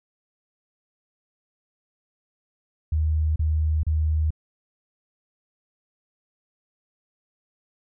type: tone bursts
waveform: sine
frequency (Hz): 77.78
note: D#2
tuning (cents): 0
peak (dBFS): -19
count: 3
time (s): 2.92-4.306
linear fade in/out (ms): 5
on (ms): 440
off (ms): 33
effects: none